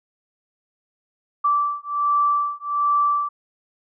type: beating tone pair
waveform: sine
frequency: 1164 / 1165.3 Hz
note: D6 / D6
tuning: -16 / -14 cents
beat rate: 1.3 Hz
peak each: -21 dBFS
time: 1.44-3.29 s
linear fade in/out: 10 ms
effects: none